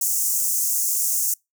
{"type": "high-pass noise", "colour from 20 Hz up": "pink", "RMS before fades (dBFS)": -22, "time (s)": [0.01, 1.34], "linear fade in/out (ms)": 5, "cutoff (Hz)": 6200, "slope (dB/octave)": 48, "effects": ["noise-tail reverb RT60 0.2 s tail -26 dB re dry"]}